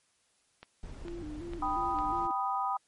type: click train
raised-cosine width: 0.3 ms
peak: -30 dBFS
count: 4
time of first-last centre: 0.63-1.987 s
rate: 2.21 Hz
type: noise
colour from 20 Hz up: brown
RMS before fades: -43 dBFS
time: 0.83-2.27 s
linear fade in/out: 2 ms
type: tone with vibrato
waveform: sine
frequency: 322.1 Hz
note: E4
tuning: 40 cents flat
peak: -39 dBFS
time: 1.05-2.31 s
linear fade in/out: 0 ms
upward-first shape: square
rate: 2.8 Hz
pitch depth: 110 cents each way
type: chord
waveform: sine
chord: G augmented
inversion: none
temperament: equal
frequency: 784 / 987.8 / 1244.5 Hz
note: G5 / B5 / D#6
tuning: 0 / 0 / 0 cents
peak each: -33 dBFS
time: 1.62-2.77 s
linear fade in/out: 5 ms
effects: white hiss -71 dBFS RMS until 2.87 s + MP3 48 kbps